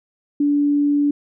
sine tone, 289.2 Hz, D4, 27 cents flat, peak -14 dBFS, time 0.4-1.11 s, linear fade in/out 5 ms, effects none

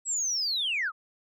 sine linear sweep, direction down, 7850 to 1174.7 Hz, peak -25 dBFS, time 0.05-0.92 s, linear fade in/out 50 ms, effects tanh soft clip ceiling -22 dBFS

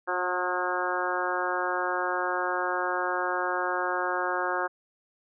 harmonic tone with a mistuned harmonic, 180 Hz, F#3, 47 cents flat, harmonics 2 / 3 / 4 / 5 / 6 / 7 / 8 / 9, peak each -34 / -34 / -34 / -34 / -34 / -34 / -34 / -34 dBFS, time 0.07-4.68 s, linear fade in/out 20 ms, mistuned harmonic 4, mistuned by +20 cents, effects none

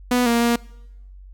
sawtooth tone with pitch steps, 247 / 234.6 / 236.1 Hz, B3 / A#3 / A#3, 0 / +11 / +22 cents, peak -12 dBFS, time 0.11-0.56 s, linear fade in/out 5 ms, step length 150 ms, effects noise-tail reverb RT60 0.9 s tail -24 dB re dry + added 47 Hz sine -39 dBFS peak until 1.33 s

